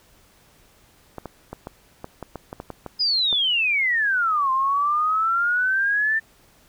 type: clicks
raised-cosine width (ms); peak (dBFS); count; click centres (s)
1; -18; 12; 1.183 / 1.257 / 1.53 / 1.671 / 2.044 / 2.227 / 2.357 / 2.529 / 2.601 / 2.703 / 2.863 / 3.328
type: exponential two-way sweep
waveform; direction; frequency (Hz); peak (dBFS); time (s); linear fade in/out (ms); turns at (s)
sine; down then up; 5050 to 1042 to 1798; -18; 2.99-6.2; 20; 4.51
effects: pink hiss -56 dBFS RMS until 6.68 s